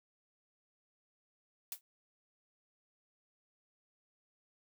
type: noise with exponential decay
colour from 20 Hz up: blue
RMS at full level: -36 dBFS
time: 1.72-1.81 s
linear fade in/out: 1 ms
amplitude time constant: 18 ms
effects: none